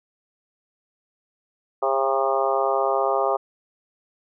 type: harmonic tone with a mistuned harmonic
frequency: 135.1 Hz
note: C#3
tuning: 44 cents flat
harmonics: 3 / 4 / 5 / 6 / 7 / 8 / 9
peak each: -26 / -25 / -25 / -26 / -30 / -30 / -28 dBFS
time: 1.82-3.37 s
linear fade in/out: 10 ms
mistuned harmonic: 6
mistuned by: -21 cents
effects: none